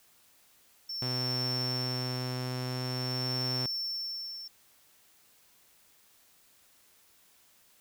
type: tone with tremolo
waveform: triangle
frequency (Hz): 5410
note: E8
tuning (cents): +44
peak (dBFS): -30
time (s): 0.89-4.48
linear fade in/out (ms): 5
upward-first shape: sine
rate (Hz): 0.46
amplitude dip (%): 75
type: tone with pitch glide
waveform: sawtooth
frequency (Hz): 126 to 126.95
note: B2 to B2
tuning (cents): +35 to +48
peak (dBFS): -29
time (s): 1.02-3.66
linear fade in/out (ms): 2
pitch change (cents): +13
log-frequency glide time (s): 1.43-3.11
effects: white hiss -63 dBFS RMS until 7.8 s